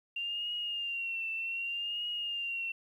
sine tone with vibrato, 2774 Hz, F7, 12 cents flat, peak -33 dBFS, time 0.16-2.72 s, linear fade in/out 5 ms, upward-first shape triangle, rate 0.65 Hz, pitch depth 71 cents each way, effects 11-bit

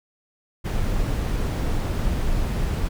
brown noise, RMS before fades -23 dBFS, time 0.64-2.89 s, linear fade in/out 20 ms, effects none

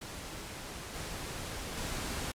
pink noise with level steps, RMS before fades -43 / -40 / -37 dBFS, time 0.01-2.32 s, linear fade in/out 10 ms, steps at 0.94 / 1.77 s, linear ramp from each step 5 ms, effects low-pass 11000 Hz 12 dB/octave + Opus 48 kbps

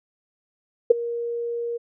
sine tone with ADSR envelope, 470.9 Hz, A#4, 18 cents sharp, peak -6 dBFS, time 0.9-1.78 s, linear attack 9 ms, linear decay 13 ms, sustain -19 dB, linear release 18 ms, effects none

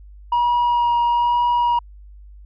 sine tone with vibrato, 957 Hz, A#5, 45 cents sharp, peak -12 dBFS, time 0.32-1.79 s, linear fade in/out 5 ms, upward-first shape sine, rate 1.1 Hz, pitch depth 11 cents each way, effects tanh soft clip ceiling -14 dBFS + added 50 Hz sine -39 dBFS peak until 2.45 s

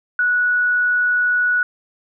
sine tone, 1469 Hz, F#6, 13 cents flat, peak -14 dBFS, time 0.19-1.63 s, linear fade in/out 2 ms, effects none

